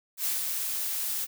blue noise with ADSR envelope, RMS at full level -28 dBFS, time 0.17-1.27 s, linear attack 82 ms, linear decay 170 ms, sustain -3 dB, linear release 36 ms, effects none

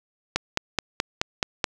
click train, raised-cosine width 0.2 ms, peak -4 dBFS, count 7, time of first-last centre 0.36-1.642 s, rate 4.68 Hz, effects none

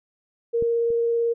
sine tone with vibrato, 466.2 Hz, A#4, in tune, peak -19 dBFS, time 0.53-1.34 s, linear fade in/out 20 ms, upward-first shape triangle, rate 18 Hz, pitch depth 9 cents each way
clicks, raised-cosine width 3 ms, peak -20 / -29 dBFS, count 2, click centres 0.624 / 0.904 s
effects none

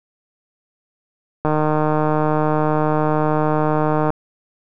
click train, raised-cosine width 1 ms, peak -5 dBFS, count 407, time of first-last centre 1.45-4.104 s, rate 153 Hz, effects none

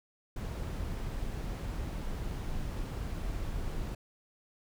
brown noise, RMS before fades -36 dBFS, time 0.36-3.95 s, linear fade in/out 5 ms, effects none

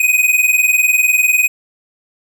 square tone pair together, 2489 / 2509 Hz, D#7 / D#7, 0 / +14 cents, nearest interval unison, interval 14 cents, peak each -14 dBFS, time 0-1.48 s, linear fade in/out 5 ms, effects none

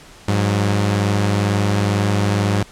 sawtooth tone pair together, 102.1 / 181.92 Hz, G#2 / F#3, -29 / -29 cents, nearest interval minor seventh, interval 1000 cents, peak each -12 / -19 dBFS, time 0.28-2.63 s, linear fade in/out 5 ms, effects pink hiss -43 dBFS RMS until 2.71 s + low-pass 9000 Hz 12 dB/octave

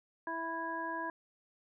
harmonic tone, 329.6 Hz, E4, in tune, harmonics 1 / 2 / 3 / 5, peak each -43 / -44 / -38 / -41 dBFS, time 0.27-1.1 s, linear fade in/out 2 ms, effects none

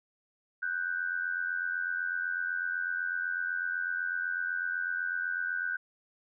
sine tone pair together, 1480 / 1568 Hz, F#6 / G6, 0 / 0 cents, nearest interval minor second, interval 100 cents, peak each -32 / -34 dBFS, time 0.62-5.77 s, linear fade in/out 10 ms, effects none

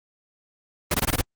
pink noise bursts, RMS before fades -21 dBFS, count 6, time 0.91-1.214 s, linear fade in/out 5 ms, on 34 ms, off 20 ms, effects Opus 32 kbps

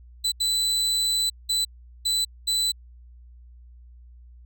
35% pulse tone bursts at uneven times, 3993 Hz, B7, 18 cents sharp, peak -19 dBFS, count 5, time 0.24-0.32 / 0.4-1.3 / 1.49-1.65 / 2.05-2.25 / 2.47-2.72 s, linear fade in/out 10 ms, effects added 60 Hz sine -45 dBFS peak until 4.45 s

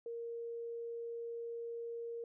sine tone, 466.2 Hz, A#4, in tune, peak -40 dBFS, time 0.06-2.24 s, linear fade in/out 2 ms, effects none

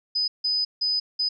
sine tone bursts at uneven times, 5000 Hz, D#8, 8 cents sharp, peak -21 dBFS, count 4, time 0.15-0.28 / 0.44-0.65 / 0.81-1 / 1.19-1.29 s, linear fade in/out 10 ms, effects none

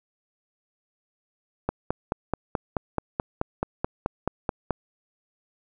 click train, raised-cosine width 1 ms, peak -10 dBFS, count 15, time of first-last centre 1.69-4.707 s, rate 4.64 Hz, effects none

